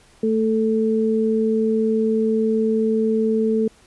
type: tone pair together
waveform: sine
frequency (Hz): 221.5 / 440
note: A3 / A4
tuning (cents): +12 / 0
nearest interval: octave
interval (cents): 1188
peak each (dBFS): -19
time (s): 0.23-3.68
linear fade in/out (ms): 5
effects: pink hiss -53 dBFS RMS until 3.86 s + resampled to 24000 Hz